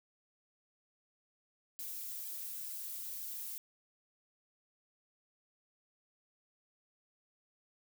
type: noise with flanger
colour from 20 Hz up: violet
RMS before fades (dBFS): -43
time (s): 1.79-3.58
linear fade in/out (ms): 0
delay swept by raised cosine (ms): 1.2 to 6.3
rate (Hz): 2.1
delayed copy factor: +0.85
effects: none